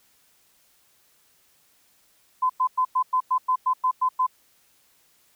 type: tone bursts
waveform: sine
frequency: 1020 Hz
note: C6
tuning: 44 cents flat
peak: -18 dBFS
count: 11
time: 2.42-4.267 s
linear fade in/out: 10 ms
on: 77 ms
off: 100 ms
effects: white hiss -62 dBFS RMS until 5.35 s